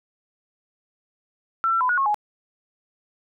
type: tone with pitch steps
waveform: sine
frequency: 1342 / 1350 / 1006 / 1454 / 1088 / 836 Hz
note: E6 / E6 / B5 / F#6 / C#6 / G#5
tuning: +31 / +41 / +32 / -31 / -33 / +11 cents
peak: -18 dBFS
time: 1.64-2.144 s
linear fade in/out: 0 ms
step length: 84 ms
effects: none